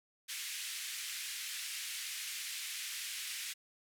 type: band-pass noise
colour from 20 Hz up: pink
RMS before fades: -42 dBFS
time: 0.28-3.54 s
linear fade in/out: 20 ms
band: 2000 to 13000 Hz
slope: 24 dB/octave
effects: none